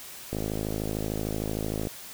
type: click train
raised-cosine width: 2 ms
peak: -17 dBFS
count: 83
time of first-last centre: 0.33-1.871 s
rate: 53.2 Hz
effects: white hiss -43 dBFS RMS until 2.13 s